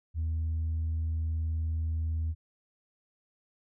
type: tone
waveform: sine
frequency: 80.3 Hz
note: E2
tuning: 45 cents flat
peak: -26 dBFS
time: 0.14-2.35 s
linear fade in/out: 50 ms
effects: tanh soft clip ceiling -26 dBFS